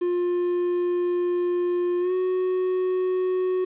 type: tone with pitch glide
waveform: triangle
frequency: 353.6 to 369 Hz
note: F4 to F#4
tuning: +22 to -5 cents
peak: -19 dBFS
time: 0.01-3.65 s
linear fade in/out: 10 ms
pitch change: +73 cents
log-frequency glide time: 2-2.13 s
effects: resampled to 8000 Hz + 9-bit